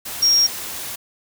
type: tone in noise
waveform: sine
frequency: 5588 Hz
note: F8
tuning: in tune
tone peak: -12 dBFS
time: 0.22-0.47 s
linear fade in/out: 10 ms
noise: white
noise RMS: -30 dBFS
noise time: 0.05-0.96 s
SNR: +15 dB
effects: none